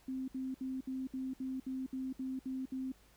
sine tone bursts, 261.6 Hz, C4, in tune, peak -36 dBFS, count 11, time 0.08-2.92 s, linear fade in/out 5 ms, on 200 ms, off 64 ms, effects added 53 Hz sine -66 dBFS peak until 3.16 s + pink hiss -66 dBFS RMS until 3.16 s

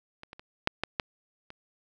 clicks, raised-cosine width 0.3 ms, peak -27 / -27 / -29 / -7 / -12 / -11 / -28 dBFS, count 7, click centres 0.234 / 0.331 / 0.395 / 0.674 / 0.836 / 0.998 / 1.504 s, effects none

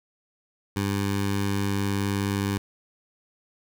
15% pulse tone with notch filter, 99.5 Hz, G2, 26 cents sharp, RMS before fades -26 dBFS, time 0.76-2.58 s, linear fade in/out 5 ms, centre 600 Hz, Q 1.6, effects none

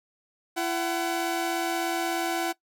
sawtooth tone pair together, 337.5 / 751.8 Hz, E4 / F#5, +41 / +27 cents, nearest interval octave + major second, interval 1386 cents, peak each -25 dBFS, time 0.56-2.53 s, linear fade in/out 20 ms, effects noise-tail reverb RT60 0.1 s tail -20 dB re dry

